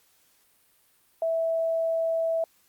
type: tone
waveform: sine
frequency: 656 Hz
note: E5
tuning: 9 cents flat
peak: -23 dBFS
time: 1.22-2.44 s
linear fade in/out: 2 ms
effects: white hiss -64 dBFS RMS until 2.68 s + Opus 48 kbps